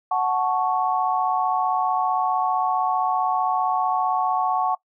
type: chord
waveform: sine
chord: F# minor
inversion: none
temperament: equal with one note detuned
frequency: 740 / 875.4 / 1108.7 Hz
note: F#5 / A5 / C#6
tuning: 0 / -9 / 0 cents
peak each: -22 / -25 / -24 dBFS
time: 0.11-4.75 s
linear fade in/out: 5 ms
effects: noise-tail reverb RT60 0.1 s tail -22 dB re dry